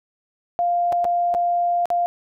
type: tone with dropouts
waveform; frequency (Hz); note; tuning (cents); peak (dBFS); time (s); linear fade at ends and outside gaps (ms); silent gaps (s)
sine; 698.5; F5; 0; -17; 0.59-2.06; 0; 0.923-0.927 / 1.044-1.051 / 1.341-1.348 / 1.856-1.903
effects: none

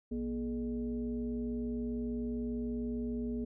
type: tone with frequency modulation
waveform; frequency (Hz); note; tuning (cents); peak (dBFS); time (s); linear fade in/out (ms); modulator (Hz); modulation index
sine; 239.6; A#3; +48; -33; 0.11-3.45; 10; 182; 0.79
effects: none

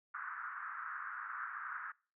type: band-pass noise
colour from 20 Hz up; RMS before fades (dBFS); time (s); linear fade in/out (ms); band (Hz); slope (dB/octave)
pink; -44; 0.14-1.92; 5; 1200 to 1600; 48
effects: noise-tail reverb RT60 0.4 s tail -25 dB re dry

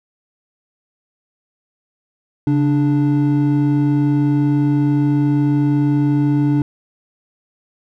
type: tone pair together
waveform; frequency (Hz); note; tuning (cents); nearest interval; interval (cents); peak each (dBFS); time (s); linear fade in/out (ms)
triangle; 139.69 / 293.7; C#3 / D4; +14 / 0; octave + minor second; 1286; -14 / -13; 2.47-6.62; 2
effects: none

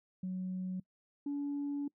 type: tone pair in turn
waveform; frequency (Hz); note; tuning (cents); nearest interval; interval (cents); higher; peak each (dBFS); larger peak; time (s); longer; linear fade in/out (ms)
sine; 185 / 285.5; F#3 / D4; 0 / -49; minor sixth; 751; second; -34 / -32; second; 0.23-0.8 / 1.26-1.88; second; 5
effects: noise-tail reverb RT60 0.1 s tail -24 dB re dry + tanh soft clip ceiling -31 dBFS

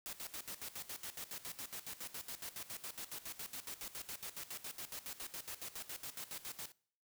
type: noise with tremolo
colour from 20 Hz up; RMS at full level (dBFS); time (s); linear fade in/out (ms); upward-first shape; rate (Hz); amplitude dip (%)
white; -45; 0.06-6.72; 0; square; 7.2; 80
effects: noise-tail reverb RT60 0.6 s tail -25 dB re dry

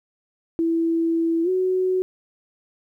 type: tone with pitch glide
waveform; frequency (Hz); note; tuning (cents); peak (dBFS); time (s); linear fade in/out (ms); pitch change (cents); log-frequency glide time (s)
sine; 330.6 to 371.1; E4 to F#4; +5 to +5; -18; 0.59-2.02; 0; +200; 1.43-1.49
effects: 10-bit

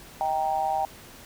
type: tone with amplitude modulation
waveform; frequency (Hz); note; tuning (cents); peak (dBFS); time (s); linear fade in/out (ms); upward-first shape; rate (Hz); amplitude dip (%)
sine; 784; G5; 0; -19; 0.21-0.85; 0; sine; 151; 90
effects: pink hiss -47 dBFS RMS until 1.25 s

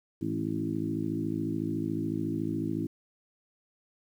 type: harmonic tone with a mistuned harmonic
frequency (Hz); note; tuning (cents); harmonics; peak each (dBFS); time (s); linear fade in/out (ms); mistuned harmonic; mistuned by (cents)
53.9; A1; -35; 2 / 3 / 4 / 5 / 6 / 7; -38 / -36 / -38 / -34 / -33 / -43; 0.21-2.87; 10; 3; +38
effects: 10-bit

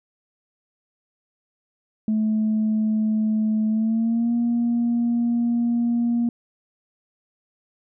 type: tone with pitch glide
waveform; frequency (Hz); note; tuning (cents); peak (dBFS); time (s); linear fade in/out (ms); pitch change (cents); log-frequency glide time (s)
sine; 216.8 to 236.4; A3 to A#3; -25 to +24; -17; 2.08-6.29; 2; +149; 3.68-4.33
effects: tanh soft clip ceiling -15 dBFS

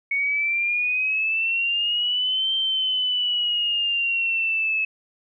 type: exponential two-way sweep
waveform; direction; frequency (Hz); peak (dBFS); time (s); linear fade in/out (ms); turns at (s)
sine; up then down; 2217 to 3136 to 2588; -20; 0.11-4.85; 5; 2.54
effects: none

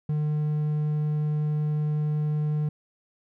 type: tone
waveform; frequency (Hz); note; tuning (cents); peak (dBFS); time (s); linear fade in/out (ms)
triangle; 150.9; D3; +47; -21; 0.09-2.69; 5
effects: none

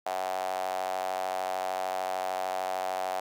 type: tone with high-pass filter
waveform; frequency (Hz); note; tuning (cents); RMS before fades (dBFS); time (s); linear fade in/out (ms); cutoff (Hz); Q
sawtooth; 93.3; F#2; +15; -32; 0.06-3.2; 5; 710; 7.4
effects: none

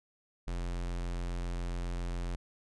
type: tone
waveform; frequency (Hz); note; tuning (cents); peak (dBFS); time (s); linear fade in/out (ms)
square; 43.65; F1; 0; -34; 0.47-2.36; 10
effects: resampled to 22050 Hz

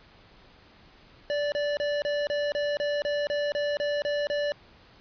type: tone bursts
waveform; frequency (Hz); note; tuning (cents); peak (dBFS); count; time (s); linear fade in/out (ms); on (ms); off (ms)
square; 583; D5; -13; -26; 13; 1.3-4.52; 0; 220; 30
effects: pink hiss -55 dBFS RMS until 5 s + resampled to 11025 Hz

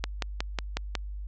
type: click train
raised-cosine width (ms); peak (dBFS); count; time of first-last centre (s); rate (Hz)
0.2; -11; 6; 0.04-0.952; 5.48
effects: added 50 Hz sine -34 dBFS peak until 1.27 s + low-pass 6000 Hz 12 dB/octave

